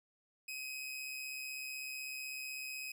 sawtooth tone with amplitude modulation, 2528 Hz, D#7, 27 cents sharp, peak -36 dBFS, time 0.48-2.92 s, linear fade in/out 5 ms, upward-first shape sine, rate 136 Hz, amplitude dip 45%, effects none

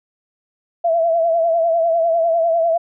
sine tone with vibrato, 667 Hz, E5, 20 cents sharp, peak -13 dBFS, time 0.84-2.78 s, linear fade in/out 10 ms, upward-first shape triangle, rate 10 Hz, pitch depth 69 cents each way, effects none

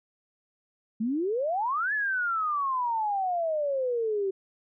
sine exponential two-way sweep, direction up then down, 209.8 to 1749 to 378.7 Hz, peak -25 dBFS, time 1-4.31 s, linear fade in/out 10 ms, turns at 1.93 s, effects none

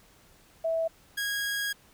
sine / sawtooth tone pair in turn, 654 / 1643.6 Hz, E5 / G#6, -14 / -18 cents, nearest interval octave + major third, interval 1596 cents, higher second, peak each -25 dBFS, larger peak neither, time 0.64-0.88 / 1.17-1.73 s, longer second, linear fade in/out 10 ms, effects pink hiss -59 dBFS RMS until 1.93 s

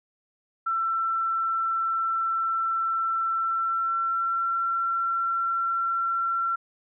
sine tone with pitch glide, 1341 to 1357.4 Hz, E6 to F6, +29 to -50 cents, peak -23 dBFS, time 0.66-6.56 s, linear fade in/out 10 ms, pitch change +21 cents, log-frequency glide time 3.35-4.48 s, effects none

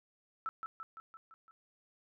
sine tone with echo, 1318.5 Hz, E6, in tune, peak -34 dBFS, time 0.46-0.49 s, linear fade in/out 0 ms, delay 170 ms, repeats 6, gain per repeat -4 dB, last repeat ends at 1.51 s, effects none

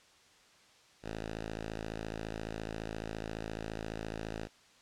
5% pulse tone, 54.5 Hz, A1, 16 cents flat, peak -27 dBFS, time 1.02-4.49 s, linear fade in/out 50 ms, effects white hiss -62 dBFS RMS until 4.81 s + low-pass 6000 Hz 12 dB/octave

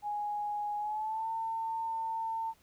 sine tone with pitch glide, 830.6 to 900.6 Hz, G#5 to A5, 0 to +40 cents, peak -32 dBFS, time 0.02-2.54 s, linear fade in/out 50 ms, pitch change +140 cents, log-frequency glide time 0.78-1.29 s, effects pink hiss -66 dBFS RMS until 2.62 s

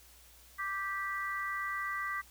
harmonic tone, 392 Hz, G4, in tune, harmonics 3 / 4 / 5, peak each -37 / -41 / -37 dBFS, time 0.58-2.22 s, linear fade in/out 20 ms, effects added 60 Hz sine -61 dBFS peak until 2.3 s + white hiss -59 dBFS RMS until 2.3 s

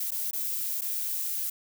violet noise with dropouts, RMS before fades -31 dBFS, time 0-1.5 s, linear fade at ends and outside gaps 5 ms, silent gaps 0.108-0.117 / 0.311-0.331 / 0.811-0.817 s, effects none

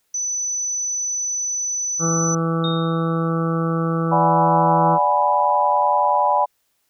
sine tone, 5990 Hz, F#8, 20 cents sharp, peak -21 dBFS, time 0.14-2.35 s, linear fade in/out 5 ms
harmonic tone, 164.81 Hz, E3, in tune, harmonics 1 / 2 / 3 / 4 / 5 / 7 / 8 / 9, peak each -20 / -26 / -26 / -37 / -36 / -29 / -30 / -40 dBFS, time 1.99-4.99 s, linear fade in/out 50 ms
sine tone with exponential decay, 3700 Hz, A#7, 14 cents flat, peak -23 dBFS, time 2.64-3.29 s, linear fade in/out 2 ms, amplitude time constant 140 ms
sine chord, G# half-diminished seventh, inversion second, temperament equal, 587.3 / 740 / 830.6 / 987.8 Hz, D5 / F#5 / G#5 / B5, 0 / 0 / 0 / 0 cents, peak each -22 / -23 / -19 / -18 dBFS, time 4.11-6.46 s, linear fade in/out 20 ms
effects white hiss -68 dBFS RMS until 6.89 s

